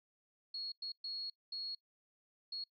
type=tone bursts at uneven times; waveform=sine; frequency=4321 Hz; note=C#8; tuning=45 cents flat; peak=-39 dBFS; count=5; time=0.54-0.72 / 0.82-0.92 / 1.04-1.3 / 1.52-1.75 / 2.52-2.64 s; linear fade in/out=5 ms; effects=noise-tail reverb RT60 0.1 s tail -23 dB re dry + MP3 96 kbps